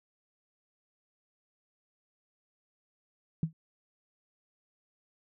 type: tone with exponential decay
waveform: sine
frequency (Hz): 160.6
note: E3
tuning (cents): -45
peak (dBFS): -22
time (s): 3.43-3.53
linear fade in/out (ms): 2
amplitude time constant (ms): 20
effects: none